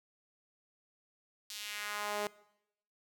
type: tone with high-pass filter sweep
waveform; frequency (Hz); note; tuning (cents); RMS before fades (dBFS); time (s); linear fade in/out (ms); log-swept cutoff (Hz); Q
sawtooth; 207.7; G#3; 0; -39; 1.5-2.27; 2; 4400 to 480; 1.4
effects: noise-tail reverb RT60 0.8 s tail -21 dB re dry